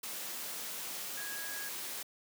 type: tone in noise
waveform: sine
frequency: 1653 Hz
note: G#6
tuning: 9 cents flat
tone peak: -43 dBFS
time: 1.17-1.69 s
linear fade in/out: 5 ms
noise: white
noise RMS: -41 dBFS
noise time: 0.03-2.03 s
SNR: -5 dB
effects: high-pass 200 Hz 12 dB/octave